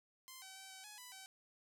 5% pulse tone with pitch steps, 1042 / 764 / 770 / 763 / 841 / 993 / 766 Hz, C6 / G5 / G5 / G5 / G#5 / B5 / G5, -7 / -45 / -31 / -47 / +22 / +9 / -40 cents, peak -40 dBFS, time 0.28-1.26 s, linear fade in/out 0 ms, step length 140 ms, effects none

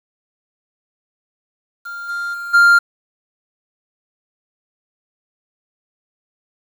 triangle tone with level steps, 1396.9 Hz, F6, in tune, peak -25 / -19 / -23 / -5 dBFS, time 1.85-2.79 s, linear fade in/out 10 ms, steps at 2.08 / 2.33 / 2.53 s, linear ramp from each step 20 ms, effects 7-bit

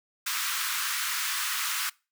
pink high-pass noise, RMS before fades -30 dBFS, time 0.26-1.9 s, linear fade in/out 10 ms, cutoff 1100 Hz, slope 48 dB/octave, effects noise-tail reverb RT60 0.3 s tail -24 dB re dry

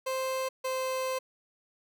30% pulse tone pair in turn, 523.3 / 520 Hz, C5 / C5, 0 / -11 cents, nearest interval unison, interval 11 cents, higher first, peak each -27 dBFS, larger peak neither, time 0.06-0.49 / 0.64-1.19 s, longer second, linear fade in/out 10 ms, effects none

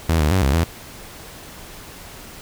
sawtooth tone with pitch steps, 81.6 / 75.5 / 94.3 / 67.8 / 82.9 Hz, E2 / D2 / F#2 / C#2 / E2, -17 / +48 / +33 / -38 / +10 cents, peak -11 dBFS, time 0.09-0.64 s, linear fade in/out 0 ms, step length 110 ms, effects pink hiss -39 dBFS RMS until 2.41 s

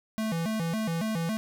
square tone with vibrato, 190.9 Hz, G3, 46 cents flat, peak -28 dBFS, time 0.18-1.37 s, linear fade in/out 0 ms, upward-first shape square, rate 3.6 Hz, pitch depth 240 cents each way, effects none

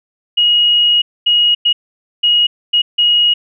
sine tone bursts at uneven times, 2889 Hz, F#7, 42 cents flat, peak -8 dBFS, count 6, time 0.37-1.02 / 1.26-1.55 / 1.65-1.73 / 2.23-2.47 / 2.73-2.82 / 2.98-3.34 s, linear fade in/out 10 ms, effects none

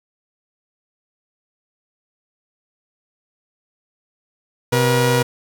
sawtooth tone pair together, 127.4 / 480.4 Hz, C3 / B4, -46 / -48 cents, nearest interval octave + major seventh, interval 2298 cents, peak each -13 dBFS, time 4.72-5.23 s, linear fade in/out 10 ms, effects none

